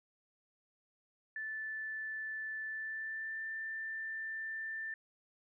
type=tone with pitch glide; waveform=sine; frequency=1754 to 1779.5 Hz; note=A6 to A6; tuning=-6 to +19 cents; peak=-38 dBFS; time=1.36-4.94 s; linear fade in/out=2 ms; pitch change=+25 cents; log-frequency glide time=2.64-3.44 s; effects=none